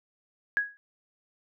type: tone with exponential decay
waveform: sine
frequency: 1661.2 Hz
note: G#6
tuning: in tune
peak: -19 dBFS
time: 0.57-0.77 s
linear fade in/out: 0 ms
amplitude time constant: 43 ms
effects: none